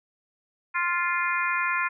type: harmonic tone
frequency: 349.2 Hz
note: F4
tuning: in tune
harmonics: 3 / 4 / 5 / 6 / 7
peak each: -28 / -29 / -30 / -31 / -31 dBFS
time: 0.74-1.89 s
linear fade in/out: 20 ms
effects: none